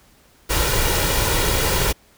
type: noise with comb filter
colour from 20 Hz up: pink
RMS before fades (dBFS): -19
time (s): 0.49-1.93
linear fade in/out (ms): 20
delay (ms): 2.1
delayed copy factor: +0.5
effects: pink hiss -54 dBFS RMS until 2.17 s